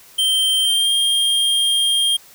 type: tone with pitch glide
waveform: square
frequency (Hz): 3136 to 3213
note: G7 to G7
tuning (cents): 0 to +42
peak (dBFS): -15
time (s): 0.18-2.17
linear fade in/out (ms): 10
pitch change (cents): +42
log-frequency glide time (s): 0.62-0.92
effects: white hiss -46 dBFS RMS until 2.34 s